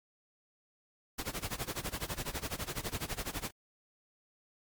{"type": "noise with tremolo", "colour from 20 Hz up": "pink", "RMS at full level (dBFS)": -35, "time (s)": [1.18, 3.51], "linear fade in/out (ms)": 10, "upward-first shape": "sine", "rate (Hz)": 12, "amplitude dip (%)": 90, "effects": ["MP3 96 kbps"]}